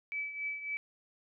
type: tone with tremolo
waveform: sine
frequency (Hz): 2300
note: D7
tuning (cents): -37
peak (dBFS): -32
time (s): 0.12-0.77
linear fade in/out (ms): 0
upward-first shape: triangle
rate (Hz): 3.6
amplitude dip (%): 70
effects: none